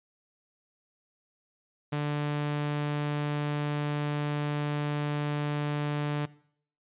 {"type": "tone", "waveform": "sawtooth", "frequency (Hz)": 147.2, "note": "D3", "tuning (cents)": 4, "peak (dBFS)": -24, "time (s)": [1.92, 6.26], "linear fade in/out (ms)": 10, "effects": ["noise-tail reverb RT60 0.6 s tail -20 dB re dry", "resampled to 8000 Hz"]}